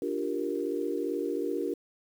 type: chord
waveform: sine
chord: G minor seventh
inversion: second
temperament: equal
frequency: 293.7 / 349.2 / 392 / 466.2 Hz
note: D4 / F4 / G4 / Bb4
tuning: 0 / 0 / 0 / 0 cents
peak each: -34 dBFS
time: 0.02-1.74 s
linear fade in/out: 2 ms
effects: 9-bit